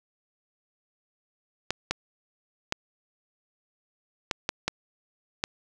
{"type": "clicks", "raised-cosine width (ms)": 0.2, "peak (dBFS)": -8, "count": 7, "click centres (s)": [1.706, 1.91, 2.724, 4.312, 4.491, 4.68, 5.439], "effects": []}